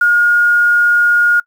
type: tone with quantisation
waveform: sine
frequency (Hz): 1429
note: F6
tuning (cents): +39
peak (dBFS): -7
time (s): 0.01-1.4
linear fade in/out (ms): 5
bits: 6
effects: noise-tail reverb RT60 0.1 s tail -25 dB re dry